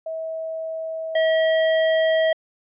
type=tone pair in turn; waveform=sine / square; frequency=645 / 642 Hz; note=E5 / E5; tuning=-38 / -46 cents; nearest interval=unison; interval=8 cents; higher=first; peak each=-26 / -17 dBFS; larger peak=second; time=0.06-1.15 / 1.15-2.33 s; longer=second; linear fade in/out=5 ms; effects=resampled to 8000 Hz